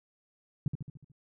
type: tone with echo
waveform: sine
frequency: 142 Hz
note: C#3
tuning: 42 cents sharp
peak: -24 dBFS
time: 0.66-0.68 s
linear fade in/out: 2 ms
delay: 73 ms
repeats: 6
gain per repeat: -5 dB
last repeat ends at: 1.118 s
effects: none